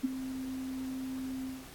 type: tone with ADSR envelope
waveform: sine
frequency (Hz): 261.6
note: C4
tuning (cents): 0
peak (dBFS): -23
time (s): 0.03-1.68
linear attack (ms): 18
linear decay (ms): 18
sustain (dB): -12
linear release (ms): 230
effects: pink hiss -51 dBFS RMS until 1.74 s + AAC 64 kbps